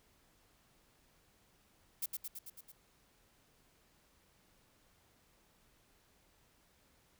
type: noise with echo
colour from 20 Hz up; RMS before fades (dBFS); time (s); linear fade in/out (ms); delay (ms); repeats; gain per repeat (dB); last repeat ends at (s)
violet; -37; 2.02-2.06; 5; 110; 6; -3; 2.72
effects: pink hiss -70 dBFS RMS until 7.19 s